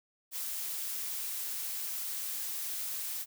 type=noise; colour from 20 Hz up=blue; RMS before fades=-37 dBFS; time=0.31-3.26 s; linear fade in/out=50 ms; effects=none